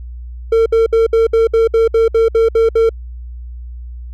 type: tone bursts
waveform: triangle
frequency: 453.1 Hz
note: A#4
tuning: 49 cents flat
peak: -6 dBFS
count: 12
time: 0.52-2.893 s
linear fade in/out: 5 ms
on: 140 ms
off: 63 ms
effects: added 60 Hz sine -26 dBFS peak until 4.13 s